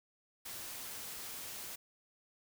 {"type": "noise", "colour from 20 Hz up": "white", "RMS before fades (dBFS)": -45, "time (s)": [0.45, 1.76], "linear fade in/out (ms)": 10, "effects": []}